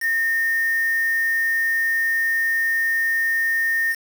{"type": "tone with quantisation", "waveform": "sine", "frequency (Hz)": 1830, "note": "A#6", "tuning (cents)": -32, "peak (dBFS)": -18, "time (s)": [0, 3.96], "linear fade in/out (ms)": 50, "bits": 5, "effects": []}